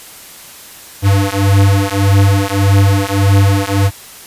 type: beating tone pair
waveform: square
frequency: 98 / 99.7 Hz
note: G2 / G2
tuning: 0 / +30 cents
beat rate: 1.7 Hz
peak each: -12 dBFS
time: 1.02-3.91 s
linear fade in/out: 50 ms
effects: white hiss -35 dBFS RMS until 4.26 s + resampled to 32000 Hz